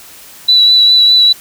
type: tone with vibrato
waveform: sine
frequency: 3951 Hz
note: B7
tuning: in tune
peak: -4 dBFS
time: 0.48-1.33 s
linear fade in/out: 10 ms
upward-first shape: triangle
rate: 4.9 Hz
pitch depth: 21 cents each way
effects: white hiss -36 dBFS RMS until 1.4 s